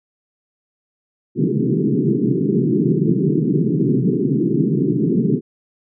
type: band-pass noise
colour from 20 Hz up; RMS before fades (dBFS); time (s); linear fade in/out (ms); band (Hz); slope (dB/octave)
pink; -17; 1.35-5.41; 50; 130 to 420; 96
effects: none